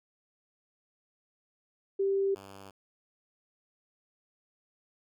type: tone pair in turn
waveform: sine / 5% pulse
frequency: 392 / 98 Hz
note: G4 / G2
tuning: 0 / 0 cents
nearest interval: 2 octaves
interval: 2400 cents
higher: first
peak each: -25 / -36 dBFS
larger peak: first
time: 1.99-2.35 / 2.35-2.71 s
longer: neither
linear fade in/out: 10 ms
effects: none